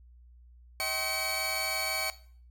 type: tone cluster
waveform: sawtooth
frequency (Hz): 636 / 767 / 1071 / 2275 / 4446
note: D#5 / G5 / C6 / C#7 / C#8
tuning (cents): +38 / -38 / +40 / +44 / +4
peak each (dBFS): -35 / -34 / -37 / -30 / -32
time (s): 0.8-2.1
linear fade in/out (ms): 0
effects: noise-tail reverb RT60 0.5 s tail -17 dB re dry + added 60 Hz sine -52 dBFS peak until 2.5 s

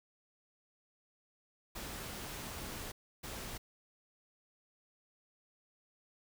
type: noise bursts at uneven times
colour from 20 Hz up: pink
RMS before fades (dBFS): -44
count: 2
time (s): 1.75-2.92 / 3.23-3.58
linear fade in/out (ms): 10
effects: none

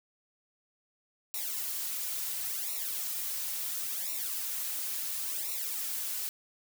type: noise with flanger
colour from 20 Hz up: blue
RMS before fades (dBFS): -35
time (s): 1.34-6.29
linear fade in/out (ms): 0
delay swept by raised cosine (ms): 0.62 to 4.42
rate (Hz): 0.72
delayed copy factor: -0.95
effects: none

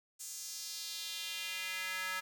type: tone with high-pass filter sweep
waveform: square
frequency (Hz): 186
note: F#3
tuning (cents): +9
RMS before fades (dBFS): -41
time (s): 0.19-2.21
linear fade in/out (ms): 20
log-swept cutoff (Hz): 7300 to 1500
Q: 2.1
effects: 11-bit

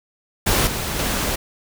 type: noise with level steps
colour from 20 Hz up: pink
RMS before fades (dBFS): -18 / -25 / -22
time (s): 0.46-1.36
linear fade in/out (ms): 10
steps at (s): 0.67 / 0.99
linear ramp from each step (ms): 2
effects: none

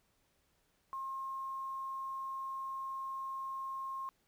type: tone with quantisation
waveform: sine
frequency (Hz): 1070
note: C6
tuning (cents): +38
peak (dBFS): -38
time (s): 0.93-4.09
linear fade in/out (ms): 0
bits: 11
effects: pink hiss -75 dBFS RMS until 4.27 s

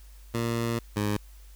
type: tone pair in turn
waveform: 15% pulse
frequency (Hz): 116.54 / 103.83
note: A#2 / G#2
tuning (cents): 0 / 0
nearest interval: major second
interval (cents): 200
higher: first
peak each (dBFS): -20 / -19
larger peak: second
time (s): 0.34-0.79 / 0.96-1.17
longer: first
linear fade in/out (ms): 5
effects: added 50 Hz sine -46 dBFS peak until 1.55 s + white hiss -59 dBFS RMS until 1.55 s

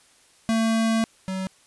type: tone pair in turn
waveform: square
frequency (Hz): 224.8 / 189.03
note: A3 / F#3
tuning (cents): +37 / +37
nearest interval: minor third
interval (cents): 300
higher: first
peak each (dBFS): -20 / -27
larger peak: first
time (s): 0.49-1.04 / 1.28-1.47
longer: first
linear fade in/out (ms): 0
effects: white hiss -57 dBFS RMS until 1.66 s + resampled to 24000 Hz

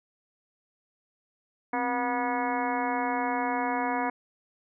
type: harmonic tone with a mistuned harmonic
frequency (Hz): 243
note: B3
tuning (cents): -28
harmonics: 1 / 2 / 3 / 4 / 5 / 6 / 7 / 8 / 9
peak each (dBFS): -32 / -36 / -31 / -31 / -39 / -40 / -38 / -44 / -38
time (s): 1.73-4.1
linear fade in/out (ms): 5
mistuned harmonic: 1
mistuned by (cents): +140
effects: none

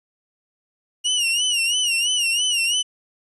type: tone with vibrato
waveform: sawtooth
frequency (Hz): 2861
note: F7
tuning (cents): +41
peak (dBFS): -15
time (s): 1.04-2.83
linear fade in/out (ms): 20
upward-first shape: sine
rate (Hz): 3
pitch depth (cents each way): 99
effects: resampled to 24000 Hz

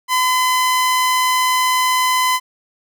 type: tone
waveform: sawtooth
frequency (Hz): 1016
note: B5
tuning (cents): +49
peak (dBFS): -10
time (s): 0.08-2.4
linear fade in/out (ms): 50
effects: none

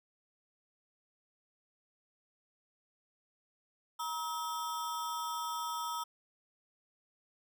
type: ring-modulated tone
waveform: square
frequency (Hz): 1118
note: C#6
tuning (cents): +14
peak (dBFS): -33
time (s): 3.99-6.04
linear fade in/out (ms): 10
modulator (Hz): 168
effects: none

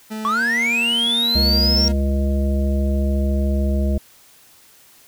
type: tone with pitch glide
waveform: 40% pulse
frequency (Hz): 217.3 to 234.2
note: A3 to A#3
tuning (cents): -21 to +8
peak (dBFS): -25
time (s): 0.1-1.93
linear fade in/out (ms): 20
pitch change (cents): +129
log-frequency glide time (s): 0.31-0.41
type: linear sweep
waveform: triangle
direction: up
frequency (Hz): 1093 to 5588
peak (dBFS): -15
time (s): 0.25-1.88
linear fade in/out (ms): 0
type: harmonic tone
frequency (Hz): 68.7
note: C#2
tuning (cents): -15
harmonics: 1 / 3 / 5 / 7 / 9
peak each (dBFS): -17 / -23 / -30 / -35 / -29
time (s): 1.35-3.98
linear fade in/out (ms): 5
effects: white hiss -50 dBFS RMS until 5.07 s

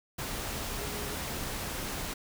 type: tone in noise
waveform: sine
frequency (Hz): 415.3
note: G#4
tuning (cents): 0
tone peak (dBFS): -44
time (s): 0.8-1.15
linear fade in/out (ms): 10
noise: pink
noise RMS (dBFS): -36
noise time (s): 0.18-2.14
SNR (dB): -11
effects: none

